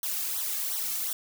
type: noise with flanger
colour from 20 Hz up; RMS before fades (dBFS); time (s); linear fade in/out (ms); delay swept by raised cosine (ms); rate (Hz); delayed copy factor
blue; -31; 0.03-1.13; 2; 0.4 to 2.1; 2.8; -0.9
effects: none